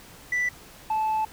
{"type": "tone pair in turn", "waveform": "sine", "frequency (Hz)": [1975.5, 871.4], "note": ["B6", "A5"], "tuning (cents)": [0, -17], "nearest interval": "octave + major second", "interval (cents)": 1417, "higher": "first", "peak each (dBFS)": -20, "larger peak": "neither", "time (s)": [[0.32, 0.49], [0.9, 1.25]], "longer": "second", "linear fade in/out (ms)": 5, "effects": ["tanh soft clip ceiling -21 dBFS", "pink hiss -48 dBFS RMS until 1.32 s"]}